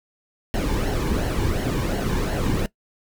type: noise with flanger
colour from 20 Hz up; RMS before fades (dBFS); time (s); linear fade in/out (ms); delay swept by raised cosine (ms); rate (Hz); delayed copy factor
brown; -23; 0.54-2.66; 0; 0.82 to 1.56; 2.8; -0.6
effects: noise-tail reverb RT60 0.1 s tail -19 dB re dry